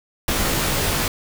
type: noise with comb filter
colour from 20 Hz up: pink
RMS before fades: -21 dBFS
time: 0.28-1.08 s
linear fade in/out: 2 ms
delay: 17 ms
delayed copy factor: -0.95
effects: none